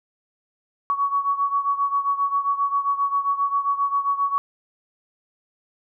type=beating tone pair; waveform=sine; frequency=1121 / 1128.5 Hz; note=C#6 / C#6; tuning=+19 / +31 cents; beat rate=7.5 Hz; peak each=-21 / -25 dBFS; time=0.9-4.38 s; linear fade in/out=0 ms; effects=none